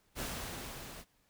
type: noise with level ramp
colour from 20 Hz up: pink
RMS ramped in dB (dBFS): -38 to -49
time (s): 0.15-1.05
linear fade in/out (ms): 50
effects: pink hiss -72 dBFS RMS until 1.29 s